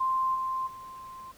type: tone with level steps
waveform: sine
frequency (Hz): 1046.5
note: C6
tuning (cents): 0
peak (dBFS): -24 / -28 / -41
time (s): 0-1.32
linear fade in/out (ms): 10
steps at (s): 0.34 / 0.66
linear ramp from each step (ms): 20
effects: pink hiss -56 dBFS RMS until 1.37 s